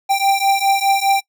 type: beating tone pair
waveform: square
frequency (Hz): 784 / 788.9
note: G5 / G5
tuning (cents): 0 / +11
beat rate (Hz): 4.9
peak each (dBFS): -17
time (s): 0.09-1.21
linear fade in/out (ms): 20
effects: noise-tail reverb RT60 0.1 s tail -23 dB re dry

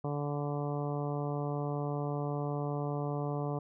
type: harmonic tone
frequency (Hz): 145.2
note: D3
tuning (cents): -19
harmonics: 1 / 2 / 3 / 4 / 5 / 6 / 7 / 8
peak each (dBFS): -34 / -40 / -39 / -42 / -42 / -48 / -46 / -49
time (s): 0.04-3.59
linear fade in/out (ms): 5
effects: none

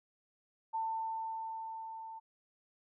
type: tone with level ramp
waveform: sine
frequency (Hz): 894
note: A5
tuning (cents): +27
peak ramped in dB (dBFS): -32 to -44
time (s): 0.73-2.2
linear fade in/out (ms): 20
effects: none

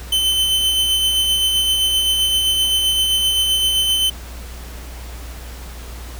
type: tone with tremolo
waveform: 45% pulse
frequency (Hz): 3060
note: G7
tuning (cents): -42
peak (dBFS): -13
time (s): 0.12-4.1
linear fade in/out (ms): 5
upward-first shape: sine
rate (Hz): 7.7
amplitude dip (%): 30
effects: added 60 Hz sine -31 dBFS peak until 6.19 s + pink hiss -38 dBFS RMS until 6.19 s

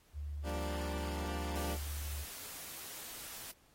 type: tone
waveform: sine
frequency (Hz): 73.42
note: D2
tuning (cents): 0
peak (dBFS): -38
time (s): 0.13-2.26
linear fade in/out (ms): 50
type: chord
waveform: 15% pulse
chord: G minor seventh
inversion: third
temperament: equal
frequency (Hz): 174.61 / 196 / 233.1 / 293.7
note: F3 / G3 / Bb3 / D4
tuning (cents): 0 / 0 / 0 / 0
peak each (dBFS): -39 / -39 / -41 / -36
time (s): 0.43-1.78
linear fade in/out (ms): 50
type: noise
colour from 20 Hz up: white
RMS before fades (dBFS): -47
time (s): 1.55-3.52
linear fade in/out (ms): 10
effects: pink hiss -68 dBFS RMS until 3.74 s + AAC 48 kbps

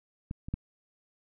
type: clicks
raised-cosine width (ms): 5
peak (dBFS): -23 / -27 / -18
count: 3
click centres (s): 0.311 / 0.485 / 0.54
effects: none

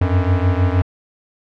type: beating tone pair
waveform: square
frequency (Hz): 89 / 95.4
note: F2 / G2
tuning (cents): +33 / -47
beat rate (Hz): 6.4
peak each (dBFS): -16 / -19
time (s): 0.01-0.82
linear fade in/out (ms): 5
effects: low-pass 2000 Hz 12 dB/octave

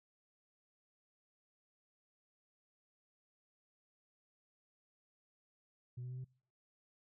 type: tone with pitch steps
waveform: sine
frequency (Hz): 123.5 / 125.37 / 127.27 / 129.19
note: B2 / B2 / C3 / C3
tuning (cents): 0 / +26 / -48 / -22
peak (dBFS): -40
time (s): 5.97-6.246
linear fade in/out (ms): 10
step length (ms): 69
effects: noise-tail reverb RT60 0.5 s tail -26 dB re dry + tanh soft clip ceiling -40 dBFS

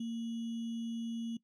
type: tone with sample-and-hold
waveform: sine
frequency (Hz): 230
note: A#3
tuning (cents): -23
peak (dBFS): -35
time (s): 0-1.37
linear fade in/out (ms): 5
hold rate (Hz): 3150
effects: noise-tail reverb RT60 0.1 s tail -19 dB re dry + low-pass 6000 Hz 12 dB/octave

